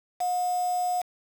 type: tone with quantisation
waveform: sine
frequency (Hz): 720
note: F#5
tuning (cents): -47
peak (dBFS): -24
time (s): 0.2-1.02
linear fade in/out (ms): 10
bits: 6
effects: none